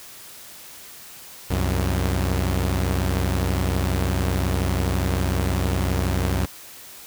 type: tone pair together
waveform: sawtooth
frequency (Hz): 65.56 / 92.5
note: C2 / F#2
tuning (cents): +4 / 0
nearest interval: tritone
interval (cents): 596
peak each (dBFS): -19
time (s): 1.5-6.46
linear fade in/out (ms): 10
effects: white hiss -42 dBFS RMS until 7.06 s